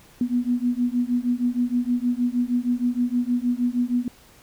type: beating tone pair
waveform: sine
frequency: 241.3 / 247.7 Hz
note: B3 / B3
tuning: -40 / +5 cents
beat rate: 6.4 Hz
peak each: -23 dBFS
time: 0.21-4.08 s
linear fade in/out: 2 ms
effects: pink hiss -52 dBFS RMS until 4.42 s